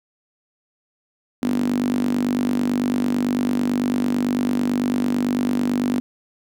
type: tone with high-pass filter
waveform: sawtooth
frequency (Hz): 49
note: G1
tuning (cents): 0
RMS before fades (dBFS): -21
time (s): 1.42-6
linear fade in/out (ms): 0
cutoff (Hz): 250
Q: 8.6
effects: none